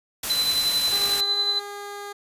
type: noise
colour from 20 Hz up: white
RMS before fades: -28 dBFS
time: 0.23-1.21 s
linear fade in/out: 5 ms
type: tone with tremolo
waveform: sine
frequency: 4025 Hz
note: B7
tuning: 32 cents sharp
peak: -18 dBFS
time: 0.29-1.6 s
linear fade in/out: 20 ms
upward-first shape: triangle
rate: 11 Hz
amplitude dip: 55%
type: tone with pitch glide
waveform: 15% pulse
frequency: 402.2 to 406.6 Hz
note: G4 to G#4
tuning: +44 to -37 cents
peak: -27 dBFS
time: 0.92-2.13 s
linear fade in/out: 10 ms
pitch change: +19 cents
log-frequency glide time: 1.21-1.35 s
effects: resampled to 32000 Hz